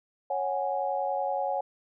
sine chord, C# suspended fourth, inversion none, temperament equal with one note detuned, 552.8 / 740 / 830.6 Hz, C#5 / F#5 / G#5, -5 / 0 / 0 cents, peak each -31 dBFS, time 0.3-1.61 s, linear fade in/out 5 ms, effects none

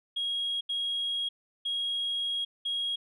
sine tone bursts at uneven times, 3287 Hz, G#7, 19 cents flat, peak -27 dBFS, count 4, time 0.16-0.61 / 0.69-1.29 / 1.65-2.45 / 2.65-2.96 s, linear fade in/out 10 ms, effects tanh soft clip ceiling -25 dBFS

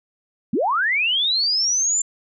sine linear sweep, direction up, 174.61 to 7290 Hz, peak -17 dBFS, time 0.53-2.02 s, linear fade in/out 5 ms, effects none

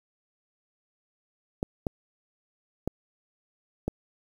clicks, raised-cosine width 2 ms, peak -14 dBFS, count 4, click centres 1.629 / 1.868 / 2.876 / 3.88 s, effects 8-bit

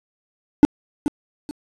triangle tone with echo, 293.7 Hz, D4, in tune, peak -3 dBFS, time 0.63-0.65 s, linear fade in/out 0 ms, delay 430 ms, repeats 2, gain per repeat -11 dB, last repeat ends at 1.51 s, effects resampled to 24000 Hz + 7-bit

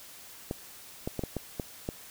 clicks, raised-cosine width 2 ms, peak -18 dBFS, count 7, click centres 0.511 / 1.075 / 1.193 / 1.237 / 1.367 / 1.598 / 1.889 s, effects white hiss -49 dBFS RMS until 2.1 s

